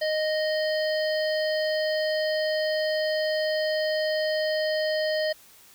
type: harmonic tone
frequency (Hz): 620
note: D#5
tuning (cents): -6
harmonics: 1 / 3 / 5 / 7 / 8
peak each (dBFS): -24 / -32 / -38 / -36 / -37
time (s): 0.01-5.33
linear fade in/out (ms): 10
effects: white hiss -53 dBFS RMS until 5.74 s